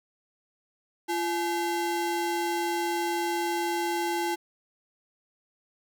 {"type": "ring-modulated tone", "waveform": "square", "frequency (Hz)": 597, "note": "D5", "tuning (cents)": 28, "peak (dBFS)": -24, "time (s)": [1.08, 4.36], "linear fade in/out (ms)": 20, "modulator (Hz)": 253, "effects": []}